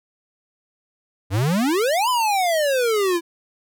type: exponential two-way sweep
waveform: square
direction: up then down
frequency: 89.4 to 1030 to 329.6 Hz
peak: -18 dBFS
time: 1.3-3.21 s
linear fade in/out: 50 ms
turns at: 2.09 s
effects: none